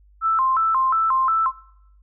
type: tone with vibrato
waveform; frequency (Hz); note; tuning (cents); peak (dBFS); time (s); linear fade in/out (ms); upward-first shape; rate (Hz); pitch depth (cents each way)
sine; 1178; D6; +5; -16; 0.21-1.52; 50; square; 2.8; 200
effects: noise-tail reverb RT60 0.8 s tail -22 dB re dry + added 50 Hz sine -50 dBFS peak until 2.02 s